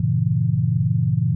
sine chord, G diminished seventh, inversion none, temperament equal, 98 / 116.54 / 138.59 / 164.81 Hz, G2 / Bb2 / Db3 / Fb3, 0 / 0 / 0 / 0 cents, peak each -26 / -20 / -22 / -22 dBFS, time 0-1.35 s, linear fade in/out 5 ms, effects none

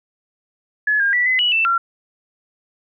sine tone with pitch steps, 1704 / 1613 / 1959 / 2029 / 2935 / 2662 / 1369 Hz, G#6 / G6 / B6 / B6 / F#7 / E7 / F6, +44 / +49 / -15 / +46 / -15 / +16 / -35 cents, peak -14 dBFS, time 0.87-1.78 s, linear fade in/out 5 ms, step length 130 ms, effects none

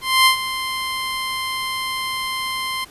15% pulse tone with ADSR envelope, 1045 Hz, C6, 2 cents flat, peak -3 dBFS, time 0.01-2.85 s, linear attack 250 ms, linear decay 100 ms, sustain -13 dB, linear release 14 ms, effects pink hiss -45 dBFS RMS until 2.9 s + resampled to 32000 Hz

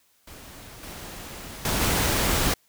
pink noise with level steps, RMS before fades -44 / -39 / -25 / -23 dBFS, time 0.27-2.54 s, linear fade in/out 5 ms, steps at 0.83 / 1.65 / 1.81 s, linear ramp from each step 2 ms, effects white hiss -64 dBFS RMS until 2.68 s

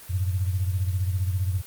sine beating tone pair, 91.2 / 106.2 Hz, F#2 / G#2, -24 / +39 cents, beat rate 15 Hz, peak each -23 / -30 dBFS, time 0.09-1.62 s, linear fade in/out 20 ms, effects white hiss -45 dBFS RMS until 1.66 s + Opus 32 kbps

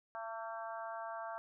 harmonic tone with a mistuned harmonic, 225.2 Hz, A3, 40 cents sharp, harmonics 3 / 4 / 5 / 6 / 7, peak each -44 / -46 / -48 / -50 / -51 dBFS, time 0.15-1.38 s, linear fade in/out 0 ms, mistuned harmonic 5, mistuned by +17 cents, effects none

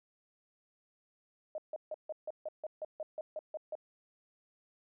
sine tone bursts, 619 Hz, D#5, 9 cents flat, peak -36 dBFS, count 13, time 1.55-3.753 s, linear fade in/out 2 ms, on 31 ms, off 150 ms, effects none

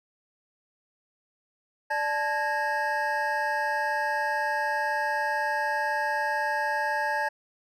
triangle tone cluster, 590 / 872 / 1645 / 1852 Hz, D5 / A5 / G#6 / A#6, +8 / -16 / -17 / -12 cents, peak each -31 / -26 / -28 / -34 dBFS, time 1.9-7.29 s, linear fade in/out 10 ms, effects none

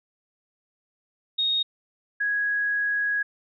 sine tone pair in turn, 3729 / 1661.1 Hz, A#7 / G#6, 0 / 0 cents, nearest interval octave + major second, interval 1400 cents, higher first, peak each -21 / -22 dBFS, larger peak first, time 1.38-1.63 / 2.2-3.23 s, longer second, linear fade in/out 10 ms, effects none

